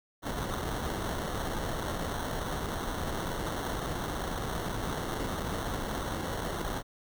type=noise with sample-and-hold; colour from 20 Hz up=pink; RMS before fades=-34 dBFS; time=0.22-6.83 s; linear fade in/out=50 ms; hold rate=2450 Hz; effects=none